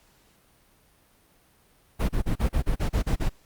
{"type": "noise bursts", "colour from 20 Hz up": "brown", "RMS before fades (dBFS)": -23, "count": 10, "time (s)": [1.99, 3.296], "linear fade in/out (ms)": 20, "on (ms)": 100, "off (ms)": 34, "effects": ["pink hiss -61 dBFS RMS until 3.45 s", "Opus 48 kbps"]}